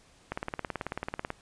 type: click train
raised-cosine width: 0.5 ms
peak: -17 dBFS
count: 19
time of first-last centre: 0.32-1.304 s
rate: 18.3 Hz
effects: pink hiss -60 dBFS RMS until 1.41 s + resampled to 22050 Hz